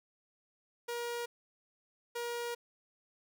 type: tone bursts at uneven times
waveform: sawtooth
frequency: 475.5 Hz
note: A#4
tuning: 34 cents sharp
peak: -32 dBFS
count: 2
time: 0.88-1.26 / 2.15-2.55 s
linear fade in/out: 10 ms
effects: none